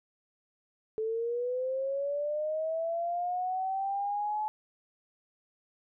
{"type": "linear sweep", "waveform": "sine", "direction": "up", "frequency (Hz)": [433.9, 860], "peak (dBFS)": -29, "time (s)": [0.98, 4.48], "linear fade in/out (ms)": 0, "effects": []}